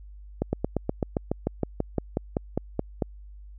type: slowing click train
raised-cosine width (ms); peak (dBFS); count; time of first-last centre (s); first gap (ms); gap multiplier
2; -11; 17; 0.42-3.022; 110; 1.05
effects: added 50 Hz sine -42 dBFS peak until 3.58 s